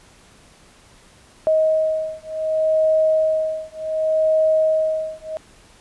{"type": "beating tone pair", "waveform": "sine", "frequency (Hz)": [630, 630.67], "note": ["D#5", "D#5"], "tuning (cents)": [21, 23], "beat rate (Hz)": 0.67, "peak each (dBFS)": -19, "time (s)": [1.47, 5.37], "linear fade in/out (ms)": 0, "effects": ["pink hiss -50 dBFS RMS until 5.8 s", "resampled to 24000 Hz"]}